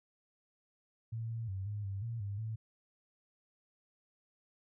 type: tone with pitch steps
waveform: sine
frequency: 113.6 / 114.3 / 95.7 / 104 / 98 / 115.7 / 100.6 / 110.7 Hz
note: A#2 / A#2 / G2 / G#2 / G2 / A#2 / G2 / A2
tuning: -44 / -34 / -41 / +3 / 0 / -13 / +45 / +11 cents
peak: -36 dBFS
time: 1.12-2.56 s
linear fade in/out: 10 ms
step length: 180 ms
effects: none